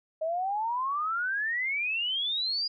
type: exponential sweep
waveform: sine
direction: up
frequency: 622.3 to 4917 Hz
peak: -27 dBFS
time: 0.21-2.68 s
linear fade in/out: 10 ms
effects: none